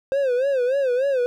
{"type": "tone with vibrato", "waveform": "triangle", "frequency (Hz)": 523.3, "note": "C5", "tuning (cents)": 0, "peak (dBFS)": -16, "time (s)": [0.12, 1.26], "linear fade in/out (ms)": 0, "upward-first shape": "sine", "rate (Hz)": 3.4, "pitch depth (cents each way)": 130, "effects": []}